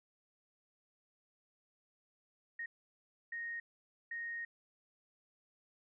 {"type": "tone bursts at uneven times", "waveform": "sine", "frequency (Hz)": 1862, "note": "A#6", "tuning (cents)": -2, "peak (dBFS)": -39, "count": 3, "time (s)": [[2.59, 2.66], [3.32, 3.6], [4.11, 4.45]], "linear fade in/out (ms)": 5, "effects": []}